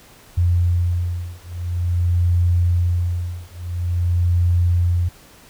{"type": "beating tone pair", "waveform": "sine", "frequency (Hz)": [87.31, 87.79], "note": ["F2", "F2"], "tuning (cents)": [0, 10], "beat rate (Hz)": 0.48, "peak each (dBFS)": -19, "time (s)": [0.37, 5.09], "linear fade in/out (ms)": 10, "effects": ["pink hiss -47 dBFS RMS until 5.49 s"]}